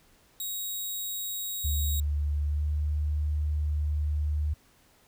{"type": "tone", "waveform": "5% pulse", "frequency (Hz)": 3800, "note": "A#7", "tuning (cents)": 33, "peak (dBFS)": -24, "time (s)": [0.4, 2], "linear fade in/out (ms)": 2}
{"type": "tone with pitch glide", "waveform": "sine", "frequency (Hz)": [73.42, 74.92], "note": ["D2", "D2"], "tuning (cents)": [0, 35], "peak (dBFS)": -25, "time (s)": [1.64, 4.54], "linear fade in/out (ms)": 10, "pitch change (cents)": 35, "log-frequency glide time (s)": [2.44, 2.69]}
{"effects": ["pink hiss -62 dBFS RMS until 5.07 s"]}